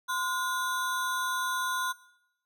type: ring-modulated tone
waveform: square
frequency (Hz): 1234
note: D#6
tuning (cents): -15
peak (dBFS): -26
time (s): 0.08-1.93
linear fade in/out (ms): 20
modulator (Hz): 205
effects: noise-tail reverb RT60 0.8 s tail -19 dB re dry